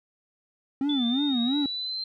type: tone with vibrato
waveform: triangle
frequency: 261.6 Hz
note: C4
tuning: in tune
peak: -21 dBFS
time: 0.81-1.66 s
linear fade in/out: 2 ms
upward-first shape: sine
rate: 2.9 Hz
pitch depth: 200 cents each way
type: linear sweep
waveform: sine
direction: up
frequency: 3464 to 4143 Hz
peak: -29 dBFS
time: 0.89-2.04 s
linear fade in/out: 5 ms
effects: none